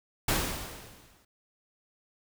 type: noise with exponential decay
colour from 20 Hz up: pink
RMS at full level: -25 dBFS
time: 0.28-1.25 s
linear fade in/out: 5 ms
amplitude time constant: 210 ms
effects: none